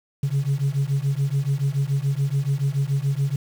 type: beating tone pair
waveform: sine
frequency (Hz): 135.5 / 142.5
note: C#3 / C#3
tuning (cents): -39 / +48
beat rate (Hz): 7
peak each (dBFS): -21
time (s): 0.23-3.36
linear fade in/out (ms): 5
effects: tanh soft clip ceiling -16 dBFS + 7-bit